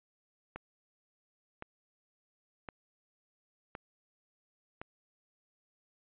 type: click train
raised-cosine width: 0.5 ms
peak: -26 dBFS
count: 5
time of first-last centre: 0.56-4.815 s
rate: 0.94 Hz
effects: resampled to 8000 Hz